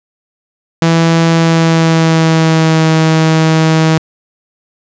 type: tone with pitch glide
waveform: sawtooth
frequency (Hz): 165.2 to 159.66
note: E3 to D#3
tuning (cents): +4 to +45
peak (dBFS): -3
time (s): 0.82-3.98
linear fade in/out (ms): 2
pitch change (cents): -59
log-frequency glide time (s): 1.32-2.86
effects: resampled to 16000 Hz + 7-bit